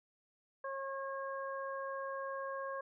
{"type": "harmonic tone", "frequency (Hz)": 543, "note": "C#5", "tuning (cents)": -36, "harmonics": [1, 2, 3], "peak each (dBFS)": [-41, -42, -47], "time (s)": [0.64, 2.81], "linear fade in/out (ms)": 5, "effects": []}